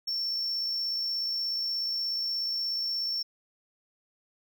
triangle tone with amplitude modulation, 5430 Hz, F8, 50 cents flat, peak -26 dBFS, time 0.07-3.23 s, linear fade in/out 10 ms, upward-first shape sine, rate 56.7 Hz, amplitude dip 25%, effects none

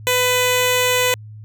10% pulse tone with notch filter, 499.8 Hz, B4, 21 cents sharp, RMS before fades -17 dBFS, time 0.07-1.14 s, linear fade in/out 0 ms, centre 1300 Hz, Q 1.4, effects added 107 Hz sine -34 dBFS peak until 1.44 s

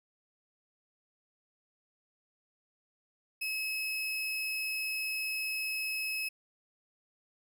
35% pulse tone, 2575 Hz, E7, 41 cents flat, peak -31 dBFS, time 3.41-6.29 s, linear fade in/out 10 ms, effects none

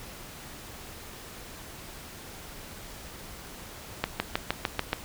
accelerating click train, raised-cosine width 0.3 ms, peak -9 dBFS, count 7, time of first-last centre 4.04-4.931 s, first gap 160 ms, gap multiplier 0.97, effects pink hiss -44 dBFS RMS until 5.04 s

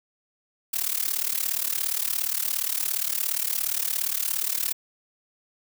blue noise with amplitude modulation, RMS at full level -23 dBFS, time 0.73-4.73 s, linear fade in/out 10 ms, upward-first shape sine, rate 37.2 Hz, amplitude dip 90%, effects none

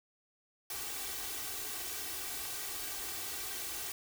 white noise with comb filter, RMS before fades -40 dBFS, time 0.7-3.92 s, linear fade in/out 2 ms, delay 2.6 ms, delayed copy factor +0.9, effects none

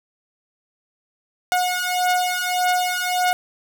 sawtooth beating tone pair, 724 / 725.7 Hz, F#5 / F#5, -38 / -34 cents, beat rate 1.7 Hz, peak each -18 / -18 dBFS, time 1.52-3.33 s, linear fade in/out 0 ms, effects none

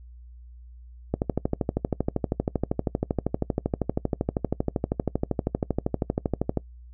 click train, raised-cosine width 2 ms, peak -10 dBFS, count 70, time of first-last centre 1.14-6.573 s, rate 12.7 Hz, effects noise-tail reverb RT60 0.1 s tail -22 dB re dry + added 60 Hz sine -43 dBFS peak until 6.93 s

